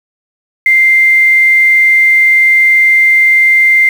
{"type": "tone with quantisation", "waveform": "sine", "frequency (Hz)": 2093, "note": "C7", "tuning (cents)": 0, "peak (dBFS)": -4, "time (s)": [0.66, 3.89], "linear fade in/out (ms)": 2, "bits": 5, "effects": []}